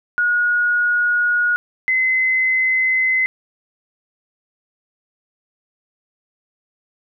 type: tone pair in turn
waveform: sine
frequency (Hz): 1447 / 2046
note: F#6 / C7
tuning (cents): -39 / -39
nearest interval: tritone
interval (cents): 600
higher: second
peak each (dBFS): -14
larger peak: neither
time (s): 0.18-1.56 / 1.88-3.26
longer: neither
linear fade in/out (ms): 0
effects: none